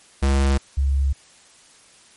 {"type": "tone pair in turn", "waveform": ["square", "sine"], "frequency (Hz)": [68.4, 68.66], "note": ["C#2", "C#2"], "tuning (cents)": [-23, -16], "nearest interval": "unison", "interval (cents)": 7, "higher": "second", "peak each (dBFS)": -16, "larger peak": "neither", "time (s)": [[0.22, 0.58], [0.77, 1.13]], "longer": "neither", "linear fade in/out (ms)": 10, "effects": ["white hiss -51 dBFS RMS until 2.16 s", "MP3 48 kbps"]}